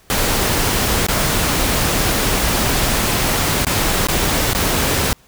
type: noise with dropouts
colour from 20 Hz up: pink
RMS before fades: -17 dBFS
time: 0.1-5.13 s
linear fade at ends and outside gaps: 0 ms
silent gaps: 1.066-1.085 / 3.648-3.668 / 4.07-4.085 / 4.533-4.549 s
effects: pink hiss -51 dBFS RMS until 5.27 s